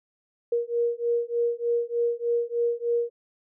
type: beating tone pair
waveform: sine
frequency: 470.7 / 474 Hz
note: A#4 / A#4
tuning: +17 / +29 cents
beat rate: 3.3 Hz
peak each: -26 dBFS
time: 0.52-3.1 s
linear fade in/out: 5 ms
effects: none